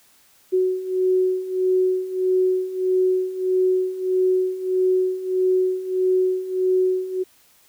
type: beating tone pair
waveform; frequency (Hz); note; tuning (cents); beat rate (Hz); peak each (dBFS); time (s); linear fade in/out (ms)
sine; 370 / 371.6; F#4 / F#4; 0 / +7; 1.6; -23 / -19; 0.52-7.24; 20
effects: white hiss -56 dBFS RMS until 7.68 s